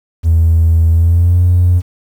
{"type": "tone with pitch glide", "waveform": "triangle", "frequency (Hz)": [82, 88.91], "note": ["E2", "F2"], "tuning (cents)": [-9, 31], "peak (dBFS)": -3, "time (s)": [0.23, 1.82], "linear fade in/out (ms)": 50, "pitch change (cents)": 140, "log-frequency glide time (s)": [0.91, 1.4], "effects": ["tanh soft clip ceiling -3 dBFS", "7-bit"]}